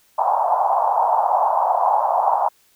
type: band-pass noise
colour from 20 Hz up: pink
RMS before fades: -18 dBFS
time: 0.18-2.49 s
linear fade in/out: 10 ms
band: 700 to 960 Hz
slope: 48 dB/octave
effects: white hiss -58 dBFS RMS until 2.75 s